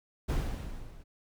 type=noise with level ramp; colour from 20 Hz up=brown; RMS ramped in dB=-26 to -51 dBFS; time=0.28-1.04 s; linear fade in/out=20 ms; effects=none